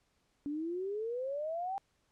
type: exponential sweep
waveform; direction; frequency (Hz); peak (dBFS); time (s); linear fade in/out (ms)
sine; up; 282.9 to 799; -34; 0.46-1.78; 0
effects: pink hiss -75 dBFS RMS until 2.11 s + low-pass 9000 Hz 12 dB/octave